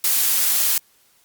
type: noise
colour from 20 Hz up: blue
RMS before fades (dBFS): -18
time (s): 0.04-0.78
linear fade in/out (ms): 2
effects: white hiss -58 dBFS RMS until 1.24 s + Opus 48 kbps